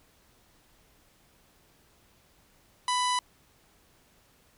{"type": "harmonic tone", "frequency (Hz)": 994, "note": "B5", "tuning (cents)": 11, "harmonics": [1, 2, 3, 4, 5, 6, 7, 8, 9, 10], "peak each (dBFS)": [-26, -36, -35, -35, -41, -40, -44, -48, -47, -39], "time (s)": [2.88, 3.19], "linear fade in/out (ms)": 2, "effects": ["pink hiss -63 dBFS RMS until 4.57 s"]}